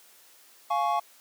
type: chord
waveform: triangle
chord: Db major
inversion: first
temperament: equal with one note detuned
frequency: 698.5 / 841.7 / 1108.7 Hz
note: F5 / Ab5 / Db6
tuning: 0 / +23 / 0 cents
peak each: -26 dBFS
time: 0.7-1 s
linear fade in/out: 10 ms
effects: white hiss -56 dBFS RMS until 1.2 s + high-pass 300 Hz 12 dB/octave

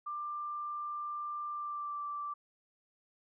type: tone with pitch glide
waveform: sine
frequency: 1187 to 1169.3 Hz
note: D6 to D6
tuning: +18 to -8 cents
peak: -36 dBFS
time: 0.06-2.34 s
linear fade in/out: 10 ms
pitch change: -26 cents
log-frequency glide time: 1.5-2 s
effects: none

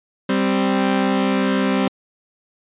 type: tone pair together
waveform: sawtooth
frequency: 196 / 261.6 Hz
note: G3 / C4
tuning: 0 / 0 cents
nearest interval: perfect fourth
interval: 500 cents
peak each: -15 dBFS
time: 0.29-1.88 s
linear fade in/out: 5 ms
effects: resampled to 8000 Hz

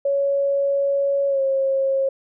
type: tone with pitch glide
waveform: sine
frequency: 558 to 539.9 Hz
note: C#5 to C#5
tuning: +11 to -46 cents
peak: -17 dBFS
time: 0.05-2.09 s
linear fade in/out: 5 ms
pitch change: -57 cents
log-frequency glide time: 1.28-1.41 s
effects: none

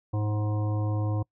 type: harmonic tone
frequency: 105.4 Hz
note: G#2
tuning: 26 cents sharp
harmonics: 1 / 3 / 5 / 7 / 9 / 10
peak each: -25 / -35 / -39 / -42 / -44 / -45 dBFS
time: 0.13-1.23 s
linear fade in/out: 10 ms
effects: noise-tail reverb RT60 0.1 s tail -25 dB re dry

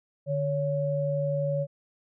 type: tone pair together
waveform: sine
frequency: 148.02 / 560 Hz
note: D3 / C#5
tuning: +14 / +18 cents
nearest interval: octave + major seventh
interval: 2304 cents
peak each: -28 / -27 dBFS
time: 0.26-1.67 s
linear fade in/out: 50 ms
effects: none

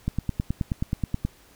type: click train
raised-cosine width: 5 ms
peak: -12 dBFS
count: 12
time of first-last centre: 0.08-1.25 s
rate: 9.4 Hz
effects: pink hiss -55 dBFS RMS until 1.55 s

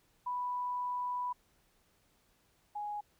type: tone pair in turn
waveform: sine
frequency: 987.8 / 830.6 Hz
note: B5 / G#5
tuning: 0 / 0 cents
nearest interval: minor third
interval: 300 cents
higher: first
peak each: -33 / -36 dBFS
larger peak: first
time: 0.26-1.33 / 2.75-3.01 s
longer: first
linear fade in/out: 10 ms
effects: pink hiss -71 dBFS RMS until 3.19 s

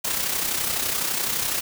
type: noise with amplitude modulation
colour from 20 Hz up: white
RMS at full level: -23 dBFS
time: 0.04-1.61 s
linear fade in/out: 10 ms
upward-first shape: sine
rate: 31.9 Hz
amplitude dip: 50%
effects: none

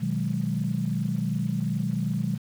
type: chord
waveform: sine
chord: G# minor seventh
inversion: first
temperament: equal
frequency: 123.47 / 155.56 / 185 / 207.7 Hz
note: B2 / D#3 / F#3 / G#3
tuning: 0 / 0 / 0 / 0 cents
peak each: -30 / -29 / -29 / -30 dBFS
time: 0-2.38 s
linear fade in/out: 20 ms
effects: tanh soft clip ceiling -14 dBFS + 8-bit

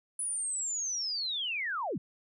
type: linear sweep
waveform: sine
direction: down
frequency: 10020 to 117.5 Hz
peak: -31 dBFS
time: 0.19-1.98 s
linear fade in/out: 5 ms
effects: none

